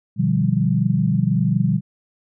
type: chord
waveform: sine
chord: G dominant seventh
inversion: first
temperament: equal with one note detuned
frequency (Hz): 123.47 / 150.44 / 174.61 / 196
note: B2 / D3 / F3 / G3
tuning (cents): 0 / +42 / 0 / 0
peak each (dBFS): -21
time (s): 0.16-1.81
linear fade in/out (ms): 50
effects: none